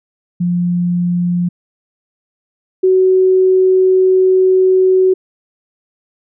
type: tone pair in turn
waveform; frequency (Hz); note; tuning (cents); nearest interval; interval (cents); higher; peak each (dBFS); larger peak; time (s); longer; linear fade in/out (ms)
sine; 175.8 / 374.2; F3 / F#4; +12 / +20; octave + minor second; 1308; second; -12 / -7; second; 0.4-1.49 / 2.83-5.14; second; 10
effects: none